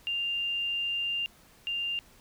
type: tone pair in turn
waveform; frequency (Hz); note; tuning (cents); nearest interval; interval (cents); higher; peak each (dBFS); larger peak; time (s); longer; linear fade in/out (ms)
sine; 2794 / 2794; F7 / F7; 0 / 0; unison; 0; neither; -28 / -29; first; 0.07-1.26 / 1.67-1.99; first; 0
effects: pink hiss -58 dBFS RMS until 2.2 s